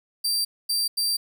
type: tone bursts at uneven times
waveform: sawtooth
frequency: 4697 Hz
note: D8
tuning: 1 cent flat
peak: -19 dBFS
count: 3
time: 0.24-0.45 / 0.69-0.88 / 0.97-1.17 s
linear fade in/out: 10 ms
effects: 10-bit